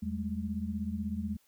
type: tone cluster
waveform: sine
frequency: 82.3 / 198 / 214.2 Hz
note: E2 / G3 / A3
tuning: -2 / +18 / -46 cents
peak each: -38 / -37 / -35 dBFS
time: 0.02-1.37 s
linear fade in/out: 10 ms
effects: white hiss -69 dBFS RMS until 1.47 s